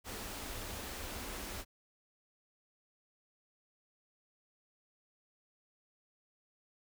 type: band-stop noise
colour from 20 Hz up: pink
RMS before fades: -43 dBFS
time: 0.04-1.65 s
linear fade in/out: 50 ms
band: 110 to 180 Hz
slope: 96 dB/octave
effects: none